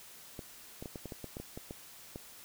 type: clicks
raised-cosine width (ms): 2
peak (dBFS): -28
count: 12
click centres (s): 0.392 / 0.825 / 0.858 / 0.958 / 1.057 / 1.122 / 1.243 / 1.369 / 1.4 / 1.575 / 1.709 / 2.159
effects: white hiss -53 dBFS RMS until 2.44 s